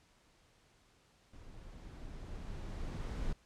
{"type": "noise with level ramp", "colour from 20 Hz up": "brown", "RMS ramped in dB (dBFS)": [-53, -37], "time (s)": [1.33, 3.33], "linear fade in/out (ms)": 5, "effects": ["pink hiss -68 dBFS RMS until 3.45 s", "low-pass 8000 Hz 12 dB/octave"]}